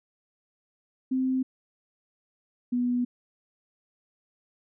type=tone pair in turn; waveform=sine; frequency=260 / 245.4 Hz; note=C4 / B3; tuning=-11 / -11 cents; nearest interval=minor second; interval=100 cents; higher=first; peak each=-23 dBFS; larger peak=neither; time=1.11-1.43 / 2.72-3.05 s; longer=second; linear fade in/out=10 ms; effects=none